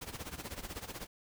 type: noise with tremolo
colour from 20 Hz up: pink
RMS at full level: -41 dBFS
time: 0.01-1.07 s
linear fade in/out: 10 ms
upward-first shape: sine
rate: 16 Hz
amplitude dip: 80%
effects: none